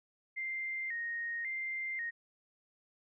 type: tone with vibrato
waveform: sine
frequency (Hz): 1975.5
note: B6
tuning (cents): 0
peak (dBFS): -35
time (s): 0.36-2.11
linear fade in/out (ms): 20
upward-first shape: square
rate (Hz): 0.92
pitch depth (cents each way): 100
effects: none